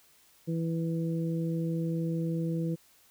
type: harmonic tone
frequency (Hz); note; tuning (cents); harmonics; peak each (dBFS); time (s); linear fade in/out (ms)
164.81; E3; 0; 1 / 2 / 3; -29 / -35 / -39; 0.47-2.76; 20
effects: white hiss -62 dBFS RMS until 3.1 s